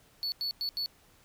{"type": "tone bursts at uneven times", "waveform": "triangle", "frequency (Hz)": 4435, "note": "C#8", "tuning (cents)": 0, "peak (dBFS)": -29, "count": 4, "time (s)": [[0.23, 0.32], [0.41, 0.51], [0.61, 0.69], [0.77, 0.86]], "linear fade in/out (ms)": 0, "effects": ["pink hiss -62 dBFS RMS until 1.24 s"]}